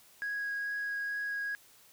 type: tone with vibrato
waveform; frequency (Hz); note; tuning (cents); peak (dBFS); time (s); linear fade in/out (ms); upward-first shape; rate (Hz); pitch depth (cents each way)
sine; 1652; G#6; -10; -31; 0.22-1.55; 0; triangle; 2.3; 8
effects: tanh soft clip ceiling -30 dBFS + white hiss -60 dBFS RMS until 1.92 s